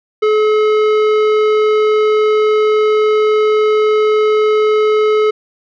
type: tone with tanh clipping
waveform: triangle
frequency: 428.2 Hz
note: A4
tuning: 47 cents flat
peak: -11 dBFS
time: 0.22-5.31 s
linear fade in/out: 10 ms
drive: 18 dB
effects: none